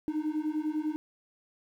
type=beating tone pair; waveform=triangle; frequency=302.3 / 312.3 Hz; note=D#4 / D#4; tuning=-50 / +7 cents; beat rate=10 Hz; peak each=-29 dBFS; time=0.08-0.96 s; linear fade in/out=0 ms; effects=tanh soft clip ceiling -22 dBFS + 10-bit